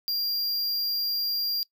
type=tone; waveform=square; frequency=4775 Hz; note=D8; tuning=28 cents sharp; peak=-26 dBFS; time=0.08-1.63 s; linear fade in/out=0 ms; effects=noise-tail reverb RT60 0.1 s tail -22 dB re dry